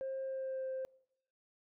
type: tone with pitch glide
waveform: sine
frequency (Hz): 532 to 524.4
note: C5 to C5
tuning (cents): +29 to +4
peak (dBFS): -35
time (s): 0.01-0.85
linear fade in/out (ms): 0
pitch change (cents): -25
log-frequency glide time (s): 0.24-0.67
effects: noise-tail reverb RT60 0.8 s tail -26 dB re dry + tanh soft clip ceiling -34 dBFS